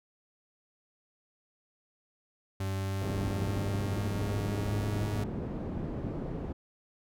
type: tone with pitch glide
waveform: 40% pulse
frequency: 96.5 to 104.03 Hz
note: G2 to G#2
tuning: -27 to +3 cents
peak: -30 dBFS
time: 2.6-5.24 s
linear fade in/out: 5 ms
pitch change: +130 cents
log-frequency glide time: 2.75-5.03 s
type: low-pass noise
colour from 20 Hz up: white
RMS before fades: -36 dBFS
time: 3.01-6.53 s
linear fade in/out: 10 ms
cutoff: 290 Hz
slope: 12 dB/octave
effects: none